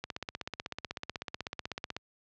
click train, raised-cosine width 0.2 ms, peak -18 dBFS, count 32, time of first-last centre 0.04-1.965 s, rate 16.1 Hz, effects high-pass 60 Hz 12 dB/octave + low-pass 5000 Hz 12 dB/octave

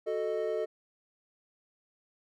triangle chord, D# diminished, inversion first, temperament equal with one note detuned, 370 / 440 / 618 Hz, F#4 / A4 / D#5, 0 / 0 / -12 cents, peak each -35 / -30 / -32 dBFS, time 0.06-0.66 s, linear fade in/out 20 ms, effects none

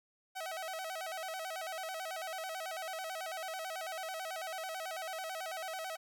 sawtooth tone with vibrato, 698.5 Hz, F5, in tune, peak -35 dBFS, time 0.35-5.97 s, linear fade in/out 20 ms, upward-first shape square, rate 9.1 Hz, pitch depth 140 cents each way, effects none

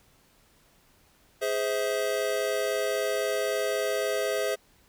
square chord, Ab augmented, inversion none, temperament just, 415.3 / 519.1 / 648.9 Hz, Ab4 / C5 / E5, 0 / -14 / -27 cents, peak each -31 dBFS, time 1.41-4.56 s, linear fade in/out 20 ms, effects pink hiss -62 dBFS RMS until 4.88 s

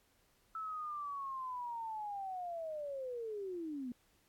sine linear sweep, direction down, 1318.5 to 236.6 Hz, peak -39 dBFS, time 0.55-3.92 s, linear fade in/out 2 ms, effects pink hiss -72 dBFS RMS until 4.28 s + AAC 64 kbps

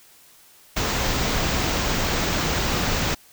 pink band-stop noise, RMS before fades -23 dBFS, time 0.76-3.15 s, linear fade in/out 10 ms, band 7500 to 15000 Hz, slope 48 dB/octave, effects white hiss -52 dBFS RMS until 3.32 s

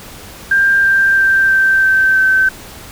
sine tone with pitch steps, 1591 / 1580.9 / 1570.9 / 1561 / 1551.1 / 1541.2 Hz, G6 / G6 / G6 / G6 / G6 / G6, +25 / +14 / +3 / -8 / -19 / -30 cents, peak -8 dBFS, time 0.51-2.49 s, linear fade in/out 5 ms, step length 330 ms, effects pink hiss -34 dBFS RMS until 2.91 s

